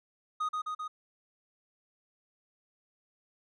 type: tone with echo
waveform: triangle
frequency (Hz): 1244.5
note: D#6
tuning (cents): 0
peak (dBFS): -27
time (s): 0.4-0.49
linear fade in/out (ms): 10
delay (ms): 130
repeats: 3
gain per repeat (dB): -2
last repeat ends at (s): 0.88
effects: resampled to 22050 Hz